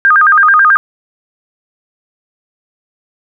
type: tone with vibrato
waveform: sine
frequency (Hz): 1404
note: F6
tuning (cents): +9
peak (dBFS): -4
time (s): 0.05-0.77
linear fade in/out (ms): 0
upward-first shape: square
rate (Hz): 9.2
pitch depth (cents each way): 220
effects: none